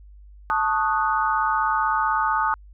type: chord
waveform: sine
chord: D# half-diminished seventh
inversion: second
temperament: equal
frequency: 880 / 1108.7 / 1244.5 / 1480 Hz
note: A5 / C#6 / D#6 / F#6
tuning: 0 / 0 / 0 / 0 cents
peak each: -23 / -28 / -23 / -27 dBFS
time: 0.5-2.54 s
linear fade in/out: 0 ms
effects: added 50 Hz sine -43 dBFS peak until 2.73 s